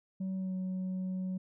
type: tone with pitch glide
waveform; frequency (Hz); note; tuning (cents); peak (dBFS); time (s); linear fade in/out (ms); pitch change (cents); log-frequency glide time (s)
sine; 189.3 to 186.05; F#3 to F#3; +40 to +10; -30; 0.2-1.38; 10; -30; 0.36-0.54
effects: tanh soft clip ceiling -32 dBFS